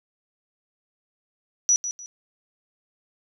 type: tone with echo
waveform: sine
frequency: 5880 Hz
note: F#8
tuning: 12 cents flat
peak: -15 dBFS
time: 1.69-1.76 s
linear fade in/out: 0 ms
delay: 150 ms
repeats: 2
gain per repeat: -11 dB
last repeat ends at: 2.06 s
effects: none